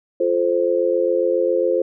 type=chord; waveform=sine; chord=F major; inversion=none; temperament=just; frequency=349.2 / 436.5 / 523.8 Hz; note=F4 / A4 / C5; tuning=0 / -14 / +2 cents; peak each=-21 / -22 / -18 dBFS; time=0.2-1.82 s; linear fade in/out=5 ms; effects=none